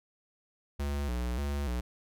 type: tone with vibrato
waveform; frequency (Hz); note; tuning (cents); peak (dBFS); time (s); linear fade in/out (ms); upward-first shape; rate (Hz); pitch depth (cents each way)
square; 65.8; C2; +10; -31; 0.79-1.81; 10; square; 1.7; 140
effects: none